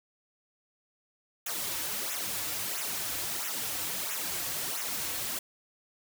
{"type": "noise with flanger", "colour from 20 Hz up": "white", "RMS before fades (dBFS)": -34, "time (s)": [1.46, 5.39], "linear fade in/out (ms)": 5, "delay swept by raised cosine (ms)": [0.21, 5.01], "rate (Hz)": 1.5, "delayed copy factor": -0.8, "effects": []}